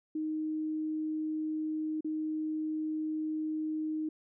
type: tone with dropouts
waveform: sine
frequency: 311.1 Hz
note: D#4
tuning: in tune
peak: -31 dBFS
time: 0.15-4.09 s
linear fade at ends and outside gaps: 5 ms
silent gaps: 2.008-2.045 s
effects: none